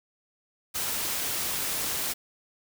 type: noise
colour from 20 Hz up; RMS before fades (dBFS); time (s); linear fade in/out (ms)
white; -30; 0.74-2.14; 20
effects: none